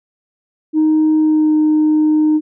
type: tone with pitch glide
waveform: sine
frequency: 311.1 to 307.3 Hz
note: D#4 to D#4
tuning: 0 to -21 cents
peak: -8 dBFS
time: 0.73-2.41 s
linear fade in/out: 50 ms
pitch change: -21 cents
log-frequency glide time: 1.18-1.54 s
effects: tanh soft clip ceiling -7 dBFS